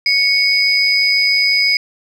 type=tone pair together; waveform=sine; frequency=2217 / 4977 Hz; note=C#7 / D#8; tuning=0 / 0 cents; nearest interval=octave + major second; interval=1400 cents; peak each=-13 dBFS; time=0.06-1.77 s; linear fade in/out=2 ms; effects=tanh soft clip ceiling -4 dBFS